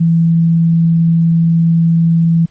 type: tone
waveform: sine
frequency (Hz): 166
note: E3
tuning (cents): +12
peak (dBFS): -7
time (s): 0-2.46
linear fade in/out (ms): 10
effects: pink hiss -52 dBFS RMS until 2.5 s + MP3 32 kbps